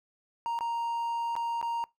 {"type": "tone with dropouts", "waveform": "triangle", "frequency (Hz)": 932.3, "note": "A#5", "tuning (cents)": 0, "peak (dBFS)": -27, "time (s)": [0.46, 1.84], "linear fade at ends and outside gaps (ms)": 0, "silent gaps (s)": [[0.589, 0.608], [1.354, 1.364], [1.614, 1.627]], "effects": ["noise-tail reverb RT60 0.2 s tail -23 dB re dry"]}